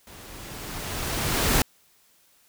pink noise with level ramp, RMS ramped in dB -46 to -20 dBFS, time 0.07-1.62 s, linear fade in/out 2 ms, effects white hiss -61 dBFS RMS until 2.48 s

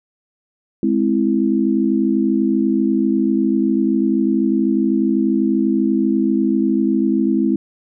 sine chord, Ab augmented, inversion none, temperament equal with one note detuned, 209.3 / 261.6 / 329.6 Hz, Ab3 / C4 / E4, +14 / 0 / 0 cents, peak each -18 dBFS, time 0.83-7.56 s, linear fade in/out 2 ms, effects none

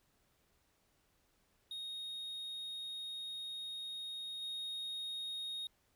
triangle tone with level steps, 3729 Hz, A#7, in tune, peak -40 / -38 dBFS, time 1.71-5.67 s, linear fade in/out 2 ms, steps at 4.41 s, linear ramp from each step 20 ms, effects pink hiss -75 dBFS RMS until 5.95 s

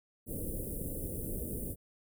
pink band-stop noise, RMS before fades -38 dBFS, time 0.26-1.76 s, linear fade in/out 50 ms, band 540 to 9300 Hz, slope 48 dB/octave, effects none

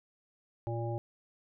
harmonic tone, 116.54 Hz, A#2, in tune, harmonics 1 / 3 / 5 / 7, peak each -34 / -39 / -41 / -42 dBFS, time 0.67-0.98 s, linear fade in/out 0 ms, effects none

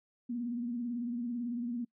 sine tone with vibrato, 239.4 Hz, A#3, 46 cents sharp, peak -33 dBFS, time 0.29-1.85 s, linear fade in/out 10 ms, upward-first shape sine, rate 18 Hz, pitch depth 63 cents each way, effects noise-tail reverb RT60 0.1 s tail -25 dB re dry

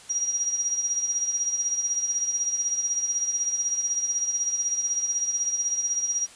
sine tone with tremolo, 5730 Hz, F8, 44 cents sharp, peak -21 dBFS, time 0.09-6.27 s, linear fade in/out 20 ms, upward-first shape sine, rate 16 Hz, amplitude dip 60%, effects white hiss -48 dBFS RMS until 6.35 s + resampled to 22050 Hz

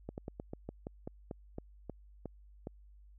slowing click train, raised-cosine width 2 ms, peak -27 dBFS, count 13, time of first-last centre 0.09-2.671 s, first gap 89 ms, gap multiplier 1.15, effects added 50 Hz sine -55 dBFS peak until 3.18 s

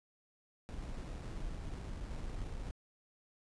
brown noise with sample-and-hold, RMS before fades -42 dBFS, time 0.69-2.71 s, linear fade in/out 0 ms, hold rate 3150 Hz, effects resampled to 22050 Hz

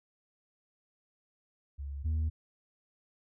sine tone pair in turn, 70.1 / 78.68 Hz, C#2 / D#2, +20 / +20 cents, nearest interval major second, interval 200 cents, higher second, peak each -36 / -25 dBFS, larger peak second, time 1.78-2.04 / 2.04-2.3 s, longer neither, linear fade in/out 20 ms, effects tanh soft clip ceiling -27 dBFS

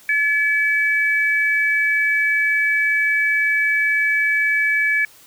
sine tone pair together, 1716.3 / 2291 Hz, A6 / D7, -44 / -44 cents, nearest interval perfect fourth, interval 500 cents, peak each -18 dBFS, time 0.09-5.05 s, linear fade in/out 2 ms, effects white hiss -48 dBFS RMS until 5.26 s

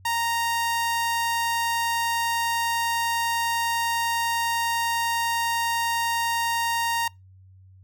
sawtooth tone, 930 Hz, A#5, 4 cents flat, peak -19 dBFS, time 0.05-7.08 s, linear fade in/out 5 ms, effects noise-tail reverb RT60 0.2 s tail -25 dB re dry + added 94 Hz sine -48 dBFS peak until 7.83 s

